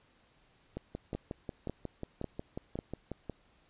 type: two click trains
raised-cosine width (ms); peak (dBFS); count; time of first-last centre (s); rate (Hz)
2; -22 / -24; 4 / 15; 1.15-2.789 / 0.77-3.297; 1.83 / 5.54
effects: pink hiss -67 dBFS RMS until 3.69 s + resampled to 8000 Hz